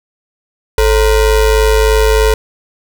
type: ring-modulated tone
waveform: square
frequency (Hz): 245.6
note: B3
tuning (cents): -9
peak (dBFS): -5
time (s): 0.78-2.34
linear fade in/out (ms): 2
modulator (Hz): 194
effects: 7-bit